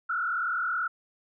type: tone with frequency modulation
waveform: sine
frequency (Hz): 1396.9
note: F6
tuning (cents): 0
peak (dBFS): -26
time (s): 0.09-0.88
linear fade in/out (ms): 10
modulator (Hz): 39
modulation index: 2
effects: none